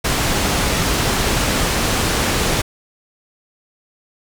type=low-pass noise; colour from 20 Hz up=pink; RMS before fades=-18 dBFS; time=0.04-2.62 s; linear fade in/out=10 ms; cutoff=10000 Hz; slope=12 dB/octave; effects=none